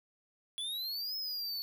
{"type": "exponential two-way sweep", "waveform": "square", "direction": "up then down", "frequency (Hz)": [3385, 5190, 4423], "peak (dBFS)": -36, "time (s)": [0.58, 1.62], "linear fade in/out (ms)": 0, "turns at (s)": 1.16, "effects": ["11-bit"]}